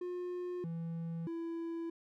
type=tone with pitch steps; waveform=triangle; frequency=357.5 / 166.1 / 333.2 Hz; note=F4 / E3 / E4; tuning=+41 / +13 / +19 cents; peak=-35 dBFS; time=0.01-1.9 s; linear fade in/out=5 ms; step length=630 ms; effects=none